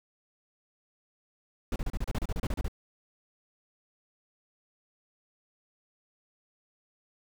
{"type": "noise bursts", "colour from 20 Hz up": "brown", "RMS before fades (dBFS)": -30, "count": 14, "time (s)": [1.72, 2.682], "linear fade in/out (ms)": 2, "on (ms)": 39, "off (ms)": 32, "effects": []}